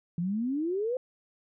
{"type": "exponential sweep", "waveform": "sine", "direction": "up", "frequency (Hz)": [164.81, 523.3], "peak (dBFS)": -27, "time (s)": [0.18, 0.97], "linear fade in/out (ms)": 2, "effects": []}